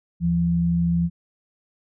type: tone pair together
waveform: sine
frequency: 77.72 / 170.4 Hz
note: D#2 / F3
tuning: -1 / -42 cents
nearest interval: octave + major second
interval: 1359 cents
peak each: -28 / -18 dBFS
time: 0.2-1.1 s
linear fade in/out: 50 ms
effects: none